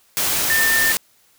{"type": "tone in noise", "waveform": "sine", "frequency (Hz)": 1796, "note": "A6", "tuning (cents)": 35, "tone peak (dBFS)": -16, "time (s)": [0.5, 0.92], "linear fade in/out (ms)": 0, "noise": "white", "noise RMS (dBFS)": -20, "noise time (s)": [0.17, 0.97], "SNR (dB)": 1, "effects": ["white hiss -57 dBFS RMS until 1.38 s"]}